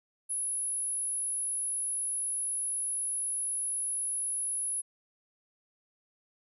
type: tone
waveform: sine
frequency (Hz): 10548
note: E9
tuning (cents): 0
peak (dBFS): -30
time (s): 0.29-4.82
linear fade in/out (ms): 20
effects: none